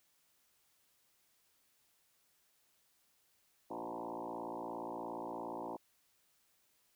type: tone with frequency modulation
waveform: sine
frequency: 616 Hz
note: D#5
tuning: 17 cents flat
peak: -40 dBFS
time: 3.7-5.77 s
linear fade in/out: 10 ms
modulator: 57.1 Hz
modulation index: 6.4
effects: white hiss -74 dBFS RMS until 6.95 s